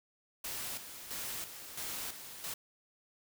white noise with tremolo, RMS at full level -40 dBFS, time 0.44-2.54 s, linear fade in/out 5 ms, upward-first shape square, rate 1.5 Hz, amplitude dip 60%, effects none

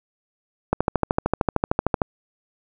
click train, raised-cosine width 1 ms, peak -4 dBFS, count 18, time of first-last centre 0.73-2.018 s, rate 13.2 Hz, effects none

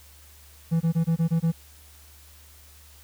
triangle tone bursts, 164.9 Hz, E3, 1 cent sharp, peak -17 dBFS, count 7, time 0.71-1.521 s, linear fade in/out 20 ms, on 97 ms, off 22 ms, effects added 73 Hz sine -51 dBFS peak until 3.03 s + white hiss -53 dBFS RMS until 3.03 s

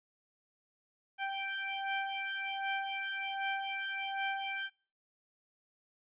15% pulse beating tone pair, 782 / 783.3 Hz, G5 / G5, -4 / -2 cents, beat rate 1.3 Hz, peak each -31 dBFS, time 1.18-4.7 s, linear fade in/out 50 ms, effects noise-tail reverb RT60 0.4 s tail -26 dB re dry + resampled to 8000 Hz

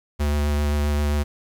square tone with vibrato, 73.42 Hz, D2, in tune, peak -20 dBFS, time 0.19-1.24 s, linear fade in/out 20 ms, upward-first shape sine, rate 7.6 Hz, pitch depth 14 cents each way, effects 9-bit

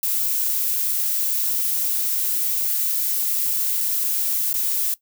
violet noise with dropouts, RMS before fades -22 dBFS, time 0.03-4.94 s, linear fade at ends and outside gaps 2 ms, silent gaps 4.53-4.54 s, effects noise-tail reverb RT60 0.1 s tail -18 dB re dry

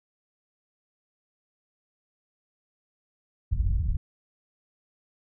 pink low-pass noise, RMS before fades -25 dBFS, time 3.51-3.97 s, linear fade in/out 5 ms, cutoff 110 Hz, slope 24 dB/octave, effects none

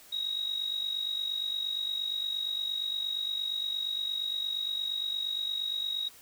sine tone with amplitude modulation, 3800 Hz, A#7, 33 cents sharp, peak -27 dBFS, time 0.12-6.09 s, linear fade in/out 10 ms, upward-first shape sine, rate 48.6 Hz, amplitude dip 65%, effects white hiss -54 dBFS RMS until 6.21 s

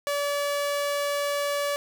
sawtooth tone, 574 Hz, D5, 40 cents flat, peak -21 dBFS, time 0.07-1.76 s, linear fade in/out 0 ms, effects none

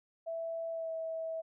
sine tone with pitch glide, 660 to 649.4 Hz, E5 to E5, +2 to -26 cents, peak -35 dBFS, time 0.26-1.42 s, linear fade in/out 20 ms, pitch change -28 cents, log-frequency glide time 0.71-0.91 s, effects none

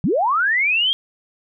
sine linear sweep, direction up, 133.5 to 3263 Hz, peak -15 dBFS, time 0.04-0.93 s, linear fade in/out 0 ms, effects none

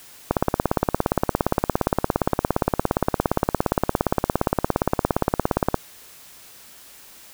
click train, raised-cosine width 1 ms, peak -3 dBFS, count 95, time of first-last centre 0.31-5.744 s, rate 17.3 Hz, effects white hiss -46 dBFS RMS until 7.33 s

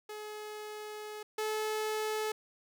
sawtooth tone pair in turn, 424.2 / 431.4 Hz, G#4 / A4, +37 / -34 cents, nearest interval unison, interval 29 cents, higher second, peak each -37 / -28 dBFS, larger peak second, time 0.09-1.23 / 1.38-2.32 s, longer first, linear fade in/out 5 ms, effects none

